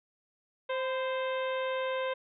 harmonic tone with a mistuned harmonic, 523.3 Hz, C5, in tune, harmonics 1 / 2 / 3 / 4 / 5 / 6 / 7, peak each -31 / -37 / -41 / -43 / -45 / -47 / -48 dBFS, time 0.69-2.14 s, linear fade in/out 10 ms, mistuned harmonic 2, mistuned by -43 cents, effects none

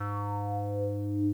square tone with low-pass filter sweep, 102.3 Hz, G#2, 26 cents flat, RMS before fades -31 dBFS, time 0-1.33 s, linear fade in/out 10 ms, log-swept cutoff 1400 to 280 Hz, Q 7.8, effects 10-bit

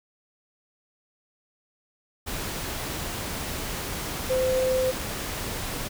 sine tone in noise, 516 Hz, C5, 24 cents flat, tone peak -21 dBFS, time 4.29-4.92 s, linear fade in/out 20 ms, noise pink, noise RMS -32 dBFS, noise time 2.26-5.89 s, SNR +8 dB, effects none

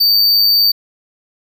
square tone with amplitude modulation, 4600 Hz, D8, 37 cents flat, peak -8 dBFS, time 0-0.72 s, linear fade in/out 10 ms, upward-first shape sine, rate 104 Hz, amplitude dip 30%, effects none

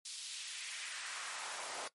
pink noise with high-pass filter sweep, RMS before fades -44 dBFS, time 0.05-1.88 s, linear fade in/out 5 ms, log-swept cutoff 4500 to 600 Hz, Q 1.4, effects noise-tail reverb RT60 0.1 s tail -17 dB re dry + MP3 48 kbps

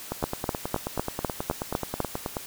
two click trains, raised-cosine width 1 ms, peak -10 / -14 dBFS, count 8 / 22, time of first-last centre 0.24-2.003 / 0.12-2.368 s, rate 3.97 / 9.34 Hz, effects white hiss -41 dBFS RMS until 2.46 s

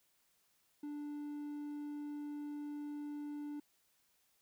triangle tone, 293.5 Hz, D4, 1 cent flat, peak -39 dBFS, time 0.83-3.6 s, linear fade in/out 5 ms, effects white hiss -75 dBFS RMS until 4.41 s

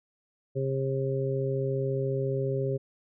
harmonic tone, 134.4 Hz, C3, 47 cents sharp, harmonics 1 / 2 / 3 / 4, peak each -29 / -40 / -30 / -34 dBFS, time 0.55-2.78 s, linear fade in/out 20 ms, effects none

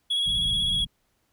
triangle tone with vibrato, 3335 Hz, G#7, 7 cents sharp, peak -21 dBFS, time 0.1-0.85 s, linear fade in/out 10 ms, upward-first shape square, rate 16 Hz, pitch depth 16 cents each way
pink low-pass noise, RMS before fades -34 dBFS, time 0.26-0.87 s, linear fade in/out 5 ms, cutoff 200 Hz, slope 48 dB/octave
effects pink hiss -71 dBFS RMS until 1.32 s

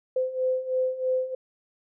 sine beating tone pair, 512 / 515.1 Hz, C5 / C5, -38 / -27 cents, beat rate 3.1 Hz, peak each -29 / -25 dBFS, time 0.16-1.35 s, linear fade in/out 5 ms, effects none

